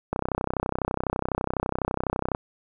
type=click train; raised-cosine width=1 ms; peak=-11 dBFS; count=72; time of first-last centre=0.13-2.349 s; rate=32 Hz; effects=none